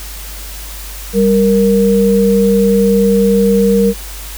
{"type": "tone pair together", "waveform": "sine", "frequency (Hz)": [196.64, 466.2], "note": ["G3", "A#4"], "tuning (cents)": [6, 0], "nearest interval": "octave + minor third", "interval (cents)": 1494, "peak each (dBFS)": -10, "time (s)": [1.13, 3.94], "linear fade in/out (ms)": 50, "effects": ["added 50 Hz sine -27 dBFS peak until 4.37 s", "white hiss -30 dBFS RMS until 4.37 s"]}